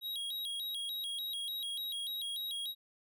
square tone with vibrato, 3545 Hz, A7, 12 cents sharp, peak -37 dBFS, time 0.01-2.75 s, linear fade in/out 50 ms, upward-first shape square, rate 3.4 Hz, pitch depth 130 cents each way, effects none

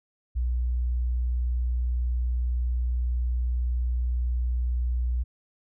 sine tone, 60.9 Hz, B1, 24 cents flat, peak -23 dBFS, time 0.35-5.24 s, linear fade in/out 20 ms, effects none

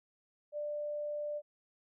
sine tone, 592 Hz, D5, 14 cents sharp, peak -35 dBFS, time 0.52-1.42 s, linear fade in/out 50 ms, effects none

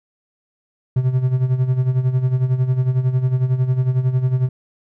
triangle tone with tremolo, 128.3 Hz, C3, 34 cents flat, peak -10 dBFS, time 0.96-4.49 s, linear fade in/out 5 ms, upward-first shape sine, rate 11 Hz, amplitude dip 70%, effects none

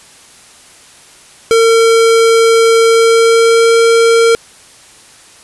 square tone with pitch glide, 455.3 to 459.5 Hz, A#4 to A#4, -41 to -25 cents, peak -6 dBFS, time 1.51-4.35 s, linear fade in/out 0 ms, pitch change +16 cents, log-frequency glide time 2.84-3.77 s, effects white hiss -40 dBFS RMS until 5.43 s + resampled to 24000 Hz

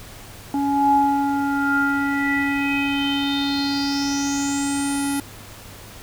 square tone with low-pass filter sweep, 280.2 Hz, C#4, 19 cents sharp, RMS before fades -21 dBFS, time 0.54-5.2 s, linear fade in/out 2 ms, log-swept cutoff 670 to 11000 Hz, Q 7.5, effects added 102 Hz sine -45 dBFS peak until 6.02 s + pink hiss -41 dBFS RMS until 6.02 s

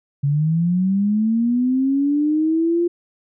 sine linear sweep, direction up, 138.4 to 349.2 Hz, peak -15 dBFS, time 0.23-2.88 s, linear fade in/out 10 ms, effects none

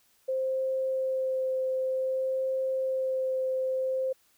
sine tone with vibrato, 523.3 Hz, C5, in tune, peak -26 dBFS, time 0.28-4.13 s, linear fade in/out 10 ms, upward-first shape sine, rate 0.54 Hz, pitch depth 9 cents each way, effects white hiss -66 dBFS RMS until 4.37 s

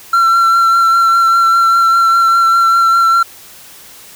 triangle tone with vibrato, 1357 Hz, E6, 50 cents sharp, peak -5 dBFS, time 0.13-3.23 s, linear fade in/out 5 ms, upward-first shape triangle, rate 5 Hz, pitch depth 21 cents each way, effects white hiss -37 dBFS RMS until 4.15 s

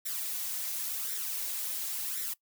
blue noise with flanger, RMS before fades -35 dBFS, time 0.05-2.34 s, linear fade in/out 10 ms, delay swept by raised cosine 0.53 to 4.03 ms, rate 0.93 Hz, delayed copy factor +0.6, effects noise-tail reverb RT60 0.1 s tail -20 dB re dry

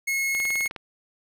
45% pulse tone, 2173 Hz, C#7, 35 cents flat, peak -23 dBFS, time 0.07-0.68 s, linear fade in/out 10 ms
click train, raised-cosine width 0.3 ms, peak -20 dBFS, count 9, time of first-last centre 0.35-0.762 s, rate 19.4 Hz
effects none

